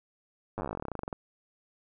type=slowing click train; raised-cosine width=1 ms; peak=-21 dBFS; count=24; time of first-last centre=0.58-1.128 s; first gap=9 ms; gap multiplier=1.08; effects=none